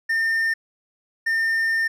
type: tone pair in turn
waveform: triangle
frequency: 1810 / 1810 Hz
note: A6 / A6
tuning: +48 / +48 cents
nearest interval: unison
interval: 0 cents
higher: neither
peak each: -17 dBFS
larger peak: neither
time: 0.09-0.54 / 1.26-1.88 s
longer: second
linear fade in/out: 10 ms
effects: none